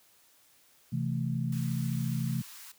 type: chord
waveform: sine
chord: A minor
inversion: first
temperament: equal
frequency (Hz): 130.81 / 164.81 / 220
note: C3 / E3 / A3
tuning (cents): 0 / 0 / 0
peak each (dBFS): -31 / -33 / -35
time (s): 0.92-2.42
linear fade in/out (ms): 10
type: high-pass noise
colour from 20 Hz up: white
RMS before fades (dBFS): -48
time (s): 1.52-2.72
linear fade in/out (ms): 5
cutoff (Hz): 930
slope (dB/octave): 48
effects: white hiss -63 dBFS RMS until 2.78 s + high-pass 60 Hz 12 dB/octave